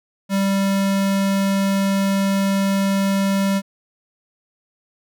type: tone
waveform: square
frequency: 195.9 Hz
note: G3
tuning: 1 cent flat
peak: -17 dBFS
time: 0.29-3.62 s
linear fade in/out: 50 ms
effects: none